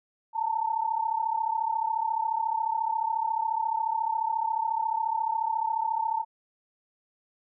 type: tone pair together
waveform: sine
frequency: 879 / 913.2 Hz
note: A5 / A#5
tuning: -2 / -36 cents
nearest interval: minor second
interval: 66 cents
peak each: -28 dBFS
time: 0.33-6.25 s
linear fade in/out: 50 ms
effects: none